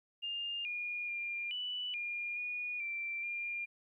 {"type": "tone with pitch steps", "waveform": "sine", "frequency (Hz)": [2812, 2430, 2398, 2969, 2413, 2451, 2351, 2399], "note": ["F7", "D#7", "D7", "F#7", "D7", "D#7", "D7", "D7"], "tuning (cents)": [11, -42, 36, 5, 46, -27, 1, 36], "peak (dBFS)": -36, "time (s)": [0.22, 3.66], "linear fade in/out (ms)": 20, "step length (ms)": 430, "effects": ["13-bit"]}